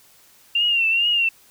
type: tone with vibrato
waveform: sine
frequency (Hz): 2766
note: F7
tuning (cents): -17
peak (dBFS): -16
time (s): 0.55-1.29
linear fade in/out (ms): 5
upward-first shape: triangle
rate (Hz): 2.3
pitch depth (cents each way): 87
effects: white hiss -53 dBFS RMS until 1.5 s